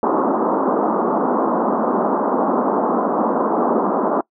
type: band-pass noise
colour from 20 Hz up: pink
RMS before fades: -18 dBFS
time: 0.03-4.21 s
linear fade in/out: 2 ms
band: 210 to 1200 Hz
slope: 48 dB/octave
effects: noise-tail reverb RT60 0.1 s tail -23 dB re dry